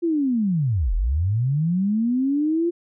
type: linear two-way sweep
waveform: sine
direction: down then up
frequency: 349.2 to 37 to 349.2 Hz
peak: -18 dBFS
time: 0.02-2.71 s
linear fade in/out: 20 ms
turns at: 0.94 s
effects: none